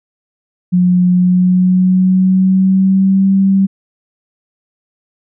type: tone with pitch glide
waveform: sine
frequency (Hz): 179.8 to 193.82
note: F#3 to G3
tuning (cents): -49 to -19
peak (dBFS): -7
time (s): 0.72-3.67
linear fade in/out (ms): 20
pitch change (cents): +130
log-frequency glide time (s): 1.11-3.29
effects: none